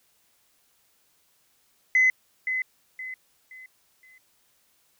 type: tone with echo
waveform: sine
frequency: 2032 Hz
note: B6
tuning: 49 cents sharp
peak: -15 dBFS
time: 1.95-2.1 s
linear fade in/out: 2 ms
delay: 520 ms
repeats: 4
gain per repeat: -9 dB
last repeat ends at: 4.18 s
effects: tanh soft clip ceiling -12 dBFS + white hiss -66 dBFS RMS until 4.99 s